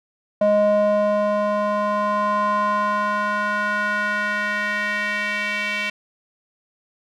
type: tone with band-pass filter sweep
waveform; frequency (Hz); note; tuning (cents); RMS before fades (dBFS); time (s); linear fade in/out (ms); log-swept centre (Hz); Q
square; 207.7; G#3; 0; -21; 0.41-5.9; 5; 610 to 2400; 3.4
effects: none